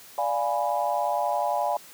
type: chord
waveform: sine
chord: D diminished seventh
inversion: none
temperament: equal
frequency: 587.3 / 698.5 / 830.6 / 987.8 Hz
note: D5 / F5 / Ab5 / Cb6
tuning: 0 / 0 / 0 / 0 cents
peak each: -29 / -28 / -27 / -31 dBFS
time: 0.18-1.77 s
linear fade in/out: 2 ms
effects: white hiss -48 dBFS RMS until 1.93 s + high-pass 100 Hz 12 dB/octave